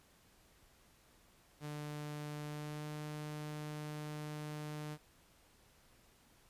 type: tone with pitch glide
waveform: sawtooth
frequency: 148.9 to 150.8 Hz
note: D3 to D3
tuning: +24 to +46 cents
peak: -38 dBFS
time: 1.6-4.98 s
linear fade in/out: 50 ms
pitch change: +22 cents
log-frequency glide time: 2.45-2.89 s
effects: pink hiss -67 dBFS RMS until 6.49 s + resampled to 32000 Hz